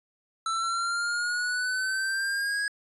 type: exponential sweep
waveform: square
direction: up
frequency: 1324 to 1661.2 Hz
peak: -27 dBFS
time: 0.46-2.68 s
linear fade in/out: 2 ms
effects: resampled to 24000 Hz